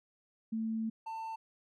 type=tone pair in turn; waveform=sine / triangle; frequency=222.7 / 894.2 Hz; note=A3 / A5; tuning=+21 / +28 cents; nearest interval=2 octaves; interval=2407 cents; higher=second; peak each=-32 / -36 dBFS; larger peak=first; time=0.52-0.9 / 1.06-1.36 s; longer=first; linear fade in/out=10 ms; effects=none